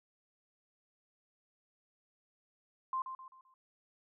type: tone with echo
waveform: sine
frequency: 1046.5 Hz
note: C6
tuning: in tune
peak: -32 dBFS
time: 2.93-3.02 s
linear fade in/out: 2 ms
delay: 130 ms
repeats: 4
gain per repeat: -8 dB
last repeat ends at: 3.54 s
effects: none